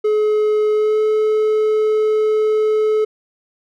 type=tone with pitch glide; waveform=triangle; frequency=425.7 to 430.9 Hz; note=G#4 to A4; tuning=+43 to -36 cents; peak=-11 dBFS; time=0.04-3.05 s; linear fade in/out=10 ms; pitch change=+21 cents; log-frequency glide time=0.73-1 s; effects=none